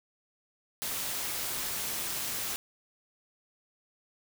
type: noise with amplitude modulation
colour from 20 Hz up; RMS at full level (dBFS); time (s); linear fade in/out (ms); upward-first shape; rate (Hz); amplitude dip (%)
white; -32; 0.82-2.56; 0; sine; 212; 50
effects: none